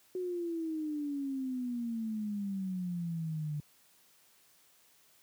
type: exponential sweep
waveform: sine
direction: down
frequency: 370 to 146.83 Hz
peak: -33 dBFS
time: 0.15-3.6 s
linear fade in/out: 2 ms
effects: white hiss -65 dBFS RMS until 5.22 s + high-pass 80 Hz 12 dB/octave